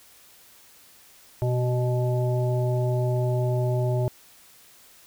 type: harmonic tone with a mistuned harmonic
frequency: 123.47 Hz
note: B2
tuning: in tune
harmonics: 1 / 3 / 5 / 7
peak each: -22 / -30 / -30 / -38 dBFS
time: 1.42-4.08 s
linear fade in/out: 0 ms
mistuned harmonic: 3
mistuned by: +27 cents
effects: white hiss -53 dBFS RMS until 5.06 s